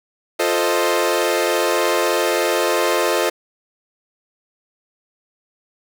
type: chord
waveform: sawtooth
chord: F dominant seventh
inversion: none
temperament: equal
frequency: 349.2 / 440 / 523.3 / 622.3 Hz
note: F4 / A4 / C5 / Eb5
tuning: 0 / 0 / 0 / 0 cents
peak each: -18 dBFS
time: 0.39-3.3 s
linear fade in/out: 10 ms
effects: none